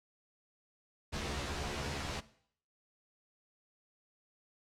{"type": "noise with comb filter", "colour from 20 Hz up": "pink", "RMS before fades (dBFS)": -38, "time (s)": [1.12, 2.21], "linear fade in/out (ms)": 20, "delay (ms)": 14, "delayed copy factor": 0.9, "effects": ["noise-tail reverb RT60 0.6 s tail -17 dB re dry", "low-pass 6000 Hz 12 dB/octave"]}